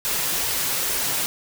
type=noise with flanger; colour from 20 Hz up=white; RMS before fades=-24 dBFS; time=0.05-1.26 s; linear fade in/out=0 ms; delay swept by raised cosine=1.9 to 7.5 ms; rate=2.3 Hz; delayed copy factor=+0.6; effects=none